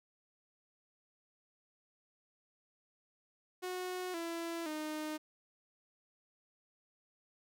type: tone with pitch steps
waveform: sawtooth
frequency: 365.4 / 335.1 / 307.3 Hz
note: F#4 / E4 / D#4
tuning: -22 / +29 / -21 cents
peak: -34 dBFS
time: 3.62-5.18 s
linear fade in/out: 20 ms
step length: 520 ms
effects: none